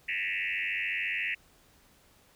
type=tone with frequency modulation; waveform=sine; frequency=2288 Hz; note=D7; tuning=46 cents flat; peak=-29 dBFS; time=0.08-1.35 s; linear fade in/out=10 ms; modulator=94.1 Hz; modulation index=5; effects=pink hiss -62 dBFS RMS until 2.35 s